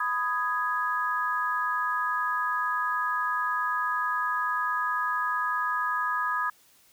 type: chord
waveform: sine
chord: G# minor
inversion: first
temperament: just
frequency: 996.7 / 1245.9 / 1661.2 Hz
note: B5 / D#6 / G#6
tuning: +16 / +2 / 0 cents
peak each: -31 / -28 / -30 dBFS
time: 0-6.5 s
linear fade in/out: 5 ms
effects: white hiss -60 dBFS RMS until 6.92 s